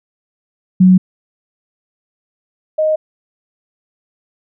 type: tone pair in turn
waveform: sine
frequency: 185 / 622.3 Hz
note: F#3 / D#5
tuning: 0 / 0 cents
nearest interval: octave + major sixth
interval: 2100 cents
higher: second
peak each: -4 / -11 dBFS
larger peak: first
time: 0.8-0.98 / 2.78-2.96 s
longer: neither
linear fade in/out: 10 ms
effects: none